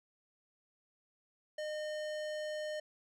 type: tone with hard clipping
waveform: sine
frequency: 610 Hz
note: D#5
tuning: 34 cents flat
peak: -39 dBFS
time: 1.58-2.8 s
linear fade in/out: 5 ms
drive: 17 dB
effects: none